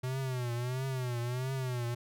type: tone with vibrato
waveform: square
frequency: 126.1 Hz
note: B2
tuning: 36 cents sharp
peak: -33 dBFS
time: 0.03-1.95 s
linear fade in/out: 10 ms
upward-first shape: triangle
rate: 1.5 Hz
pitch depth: 120 cents each way
effects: none